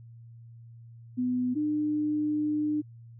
sine tone pair in turn, 250 / 301 Hz, B3 / D4, +21 / +43 cents, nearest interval minor third, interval 322 cents, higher second, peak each -25 dBFS, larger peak neither, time 1.17-1.55 / 1.55-2.82 s, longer second, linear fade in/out 20 ms, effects added 116 Hz sine -46 dBFS peak until 3.19 s

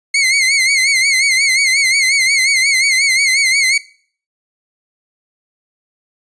sawtooth tone with vibrato, 2150 Hz, C7, 47 cents sharp, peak -7 dBFS, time 0.14-3.78 s, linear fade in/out 5 ms, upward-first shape sine, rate 5.6 Hz, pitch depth 91 cents each way, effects noise-tail reverb RT60 0.5 s tail -20 dB re dry + resampled to 22050 Hz

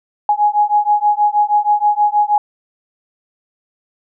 sine beating tone pair, 830.6 / 836.9 Hz, G#5 / G#5, 0 / +13 cents, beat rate 6.3 Hz, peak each -14 dBFS, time 0.29-2.38 s, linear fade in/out 2 ms, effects none

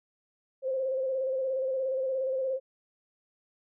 sine tone with vibrato, 526 Hz, C5, 9 cents sharp, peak -27 dBFS, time 0.62-2.6 s, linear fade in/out 50 ms, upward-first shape square, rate 17 Hz, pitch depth 32 cents each way, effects none

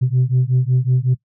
sine beating tone pair, 124.9 / 130.3 Hz, B2 / C3, +20 / -7 cents, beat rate 5.4 Hz, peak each -15 dBFS, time 0.01-1.15 s, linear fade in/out 20 ms, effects noise-tail reverb RT60 0.1 s tail -18 dB re dry + tanh soft clip ceiling -9 dBFS

